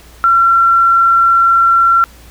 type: tone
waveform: sine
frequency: 1361 Hz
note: F6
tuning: 45 cents flat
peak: -6 dBFS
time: 0.24-2.04 s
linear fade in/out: 0 ms
effects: added 59 Hz sine -38 dBFS peak until 2.3 s + pink hiss -42 dBFS RMS until 2.3 s